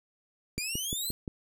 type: exponential sweep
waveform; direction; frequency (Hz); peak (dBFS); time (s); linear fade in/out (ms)
15% pulse; up; 2349 to 4217; -25; 0.58-1.11; 0
type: click train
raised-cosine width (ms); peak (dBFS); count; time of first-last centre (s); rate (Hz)
3; -22; 5; 0.58-1.278; 5.73
effects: none